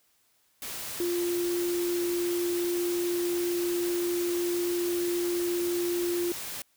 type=tone in noise; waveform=sine; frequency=349.2 Hz; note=F4; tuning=in tune; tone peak=-26 dBFS; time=1-6.32 s; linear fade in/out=2 ms; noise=white; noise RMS=-37 dBFS; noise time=0.62-6.62 s; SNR=+8 dB; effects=white hiss -68 dBFS RMS until 6.76 s